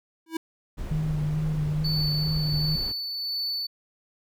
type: tone with exponential growth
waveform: square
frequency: 325.3 Hz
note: E4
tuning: 23 cents flat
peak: -24 dBFS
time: 0.26-0.37 s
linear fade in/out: 5 ms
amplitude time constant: 23 ms
type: noise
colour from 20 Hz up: brown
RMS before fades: -34 dBFS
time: 0.77-2.93 s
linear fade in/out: 20 ms
type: tone with vibrato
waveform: sine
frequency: 152.7 Hz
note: D#3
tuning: 32 cents flat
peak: -24 dBFS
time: 0.91-2.76 s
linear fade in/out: 5 ms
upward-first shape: sine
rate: 2.3 Hz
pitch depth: 31 cents each way
type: tone with tremolo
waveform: triangle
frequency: 4486 Hz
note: C#8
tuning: 20 cents sharp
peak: -25 dBFS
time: 1.84-3.67 s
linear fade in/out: 10 ms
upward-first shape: sine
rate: 1.4 Hz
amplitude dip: 35%
effects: none